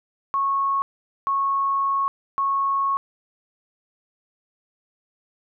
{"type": "tone bursts at uneven times", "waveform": "sine", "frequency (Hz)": 1100, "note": "C#6", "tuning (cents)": -14, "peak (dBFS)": -19, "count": 3, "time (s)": [[0.34, 0.82], [1.27, 2.08], [2.38, 2.97]], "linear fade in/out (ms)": 0, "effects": []}